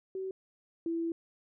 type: tone pair in turn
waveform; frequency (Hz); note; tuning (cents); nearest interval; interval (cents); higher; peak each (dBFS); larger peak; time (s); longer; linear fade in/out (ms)
sine; 380 / 332.6; F#4 / E4; +46 / +16; major second; 230; first; -34 / -30; second; 0.15-0.31 / 0.86-1.12; second; 2
effects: none